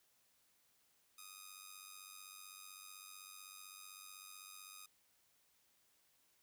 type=tone with amplitude modulation; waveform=5% pulse; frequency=1244.5 Hz; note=D#6; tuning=in tune; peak=-38 dBFS; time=1.18-4.86 s; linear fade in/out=5 ms; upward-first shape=sine; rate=95.8 Hz; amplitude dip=70%; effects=white hiss -75 dBFS RMS until 6.42 s